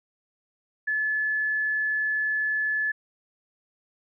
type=tone; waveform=sine; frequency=1724 Hz; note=A6; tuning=36 cents flat; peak=-23 dBFS; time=0.87-2.92 s; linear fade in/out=10 ms; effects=none